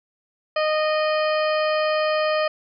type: harmonic tone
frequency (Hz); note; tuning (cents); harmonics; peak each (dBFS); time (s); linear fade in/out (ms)
617; D#5; -15; 1 / 2 / 3 / 4 / 5 / 7 / 8; -20 / -26 / -30 / -32 / -34 / -37 / -38; 0.56-2.48; 5
effects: none